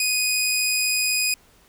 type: tone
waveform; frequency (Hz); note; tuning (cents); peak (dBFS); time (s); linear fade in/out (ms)
15% pulse; 2489; D#7; 0; -13; 0-1.34; 2
effects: pink hiss -56 dBFS RMS until 1.68 s